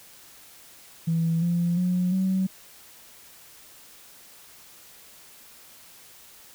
sine tone with pitch steps, 164.81 / 172.5 / 180.56 / 188.99 Hz, E3 / F3 / F#3 / F#3, 0 / -21 / -42 / +37 cents, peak -20 dBFS, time 1.07-2.47 s, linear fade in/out 10 ms, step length 350 ms, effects tanh soft clip ceiling -16 dBFS + white hiss -50 dBFS RMS until 6.54 s

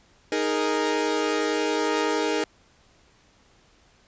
sawtooth chord, D# suspended fourth, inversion none, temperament equal, 311.1 / 415.3 / 466.2 Hz, D#4 / G#4 / A#4, 0 / 0 / 0 cents, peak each -23 dBFS, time 0.32-2.44 s, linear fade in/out 2 ms, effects pink hiss -59 dBFS RMS until 4.07 s + resampled to 16000 Hz

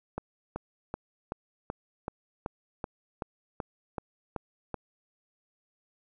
click train, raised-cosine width 1 ms, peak -19 dBFS, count 13, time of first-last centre 0.18-4.743 s, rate 2.63 Hz, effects none

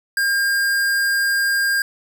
square tone, 1608 Hz, G6, 44 cents sharp, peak -17 dBFS, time 0.17-1.82 s, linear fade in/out 2 ms, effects 9-bit

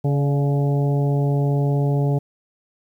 harmonic tone with a mistuned harmonic, 141.3 Hz, C#3, 34 cents sharp, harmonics 1 / 2 / 3 / 4 / 5 / 6, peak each -17 / -28 / -27 / -32 / -33 / -37 dBFS, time 0.04-2.19 s, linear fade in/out 10 ms, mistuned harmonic 4, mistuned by +43 cents, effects 9-bit

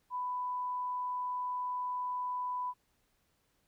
sine tone, 995 Hz, B5, 13 cents sharp, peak -33 dBFS, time 0.1-2.74 s, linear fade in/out 50 ms, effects pink hiss -75 dBFS RMS until 3.67 s

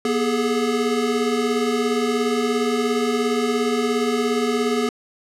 square tone cluster, 241.4 / 409.1 / 426.2 Hz, B3 / G#4 / G#4, -39 / -26 / +45 cents, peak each -23 / -27 / -23 dBFS, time 0.05-4.89 s, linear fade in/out 2 ms, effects low-pass 9000 Hz 12 dB/octave

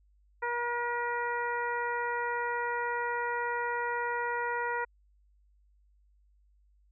harmonic tone, 478.2 Hz, A#4, 44 cents sharp, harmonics 1 / 2 / 3 / 4 / 5, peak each -36 / -33 / -36 / -37 / -47 dBFS, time 0.42-4.85 s, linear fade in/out 10 ms, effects added 50 Hz sine -62 dBFS peak until 6.91 s

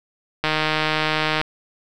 click train, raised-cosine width 0.3 ms, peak -4 dBFS, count 152, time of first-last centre 0.44-1.414 s, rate 155 Hz, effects none

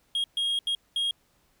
triangle tone bursts at uneven times, 3263 Hz, G#7, 31 cents flat, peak -23 dBFS, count 4, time 0.15-0.24 / 0.37-0.59 / 0.67-0.75 / 0.96-1.11 s, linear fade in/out 2 ms, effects pink hiss -67 dBFS RMS until 1.6 s

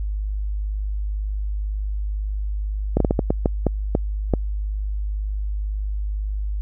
slowing click train, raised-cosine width 2 ms, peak -4 dBFS, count 10, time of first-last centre 2.97-4.337 s, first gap 33 ms, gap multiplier 1.36, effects added 51 Hz sine -22 dBFS peak until 6.61 s

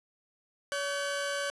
sawtooth tone pair together, 566.7 / 1530 Hz, C#5 / G6, +38 / -42 cents, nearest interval octave + perfect fourth, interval 1720 cents, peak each -29 / -31 dBFS, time 0.72-1.5 s, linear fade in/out 0 ms, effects resampled to 24000 Hz + 10-bit

